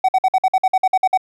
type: tone bursts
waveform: triangle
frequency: 754 Hz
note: F#5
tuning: 32 cents sharp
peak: -9 dBFS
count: 12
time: 0.04-1.175 s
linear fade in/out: 5 ms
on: 46 ms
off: 53 ms
effects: none